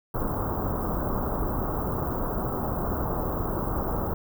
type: band-stop noise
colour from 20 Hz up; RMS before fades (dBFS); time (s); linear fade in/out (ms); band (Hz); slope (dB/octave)
pink; -28; 0.14-4.14; 5; 1300 to 16000; 48
effects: none